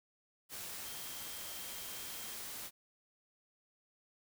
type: tone in noise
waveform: sine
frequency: 3194 Hz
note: G7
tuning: 32 cents sharp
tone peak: -55 dBFS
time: 0.82-2.38 s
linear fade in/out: 50 ms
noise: white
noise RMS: -45 dBFS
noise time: 0.49-2.71 s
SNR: -13 dB
effects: none